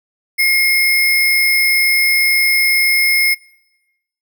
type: tone with sample-and-hold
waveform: sine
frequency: 2141 Hz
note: C7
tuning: 39 cents sharp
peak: -10 dBFS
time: 0.38-3.35 s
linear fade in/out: 20 ms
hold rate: 7350 Hz
effects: noise-tail reverb RT60 1.0 s tail -24 dB re dry